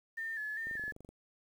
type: tone with vibrato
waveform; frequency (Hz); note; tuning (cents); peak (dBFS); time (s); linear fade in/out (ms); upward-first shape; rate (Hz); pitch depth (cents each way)
sine; 1760; A6; 0; -36; 0.17-0.92; 10; square; 2.5; 47
type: click train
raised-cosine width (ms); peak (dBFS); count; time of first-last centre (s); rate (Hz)
2; -38; 11; 0.67-1.09; 23.8
effects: 10-bit